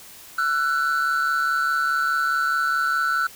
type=tone pair together; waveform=triangle; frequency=1341.2 / 1486 Hz; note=E6 / F#6; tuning=+30 / +7 cents; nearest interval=major second; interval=177 cents; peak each=-20 dBFS; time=0.38-3.27 s; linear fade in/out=5 ms; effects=tanh soft clip ceiling -10 dBFS + white hiss -44 dBFS RMS until 3.35 s